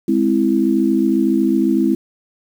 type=chord; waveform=sine; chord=Ab augmented; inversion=none; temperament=equal; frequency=207.7 / 261.6 / 329.6 Hz; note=Ab3 / C4 / E4; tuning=0 / 0 / 0 cents; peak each=-18 / -17 / -16 dBFS; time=0.08-1.95 s; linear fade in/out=5 ms; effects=7-bit